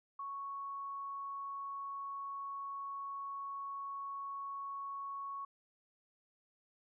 sine tone, 1108.7 Hz, C#6, in tune, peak -40 dBFS, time 0.19-5.45 s, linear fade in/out 5 ms, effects none

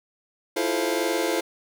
sawtooth chord, F major seventh, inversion third, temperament just, 327.4 / 349.2 / 436.5 / 523.8 Hz, E4 / F4 / A4 / C5, -12 / 0 / -14 / +2 cents, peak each -24 dBFS, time 0.56-1.41 s, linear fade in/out 10 ms, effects none

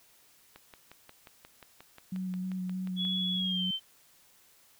click train, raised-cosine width 0.3 ms, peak -32 dBFS, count 15, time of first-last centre 0.56-3.051 s, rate 5.62 Hz
sine tone with vibrato, 185 Hz, F#3, in tune, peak -32 dBFS, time 2.12-3.71 s, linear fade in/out 5 ms, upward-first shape square, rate 3.2 Hz, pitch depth 13 cents each way
sine tone with pitch glide, 3378 to 3098 Hz, G#7 to G7, +29 to -21 cents, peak -30 dBFS, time 2.96-3.8 s, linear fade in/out 50 ms, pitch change -150 cents, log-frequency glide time 3.34-3.66 s
effects white hiss -62 dBFS RMS until 4.79 s

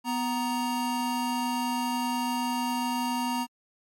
square tone pair together, 248.3 / 937.5 Hz, B3 / A#5, +9 / +10 cents, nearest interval octave + major seventh, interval 2301 cents, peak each -30 / -30 dBFS, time 0.04-3.47 s, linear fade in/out 50 ms, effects MP3 64 kbps

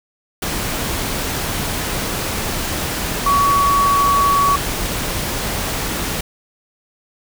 sine tone in noise, 1128 Hz, C#6, 30 cents sharp, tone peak -12 dBFS, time 3.26-4.56 s, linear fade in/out 5 ms, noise pink, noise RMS -22 dBFS, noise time 0.42-6.21 s, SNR +7 dB, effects none

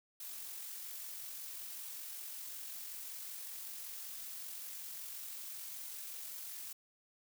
blue noise with amplitude modulation, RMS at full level -45 dBFS, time 0.2-6.73 s, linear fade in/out 5 ms, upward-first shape sine, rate 45.3 Hz, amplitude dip 25%, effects none

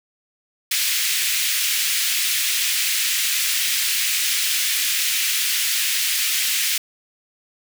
pink high-pass noise, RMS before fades -21 dBFS, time 0.71-6.78 s, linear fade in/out 5 ms, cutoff 2100 Hz, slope 24 dB/octave, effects none

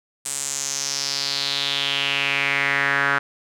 sawtooth tone with band-pass filter sweep, 140 Hz, C#3, 18 cents sharp, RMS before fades -23 dBFS, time 0.25-3.19 s, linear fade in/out 10 ms, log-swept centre 8400 to 1500 Hz, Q 4, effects none

